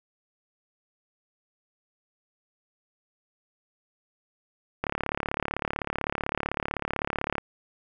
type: click train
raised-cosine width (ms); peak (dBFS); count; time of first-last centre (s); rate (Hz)
0.5; -12; 92; 4.84-7.382; 35.8
effects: none